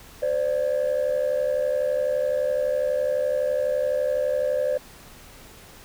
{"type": "tone pair together", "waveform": "sine", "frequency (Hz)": [515.4, 587.3], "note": ["C5", "D5"], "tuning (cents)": [-26, 0], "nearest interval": "major second", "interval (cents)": 226, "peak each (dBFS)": -22, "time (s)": [0.22, 4.78], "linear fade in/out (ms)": 10, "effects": ["tanh soft clip ceiling -17 dBFS", "pink hiss -47 dBFS RMS until 5.84 s"]}